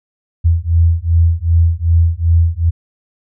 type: beating tone pair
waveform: sine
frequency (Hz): 82.41 / 85.01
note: E2 / F2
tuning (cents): 0 / -46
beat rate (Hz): 2.6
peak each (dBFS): -12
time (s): 0.44-2.71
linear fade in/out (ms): 20
effects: none